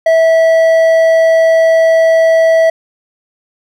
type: tone with hard clipping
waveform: triangle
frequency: 652 Hz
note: E5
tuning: 19 cents flat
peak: -7 dBFS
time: 0.06-2.7 s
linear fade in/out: 5 ms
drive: 9 dB
effects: none